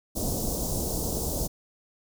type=band-stop noise; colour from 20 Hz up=pink; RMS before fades=-29 dBFS; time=0.15-1.48 s; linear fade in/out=20 ms; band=720 to 5400 Hz; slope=24 dB/octave; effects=none